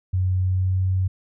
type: tone with pitch glide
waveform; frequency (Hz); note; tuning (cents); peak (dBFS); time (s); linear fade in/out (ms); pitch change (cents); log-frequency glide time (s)
sine; 92.5 to 93.57; F#2 to F#2; 0 to +20; -18; 0.13-1.08; 10; +20; 0.39-0.81
effects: none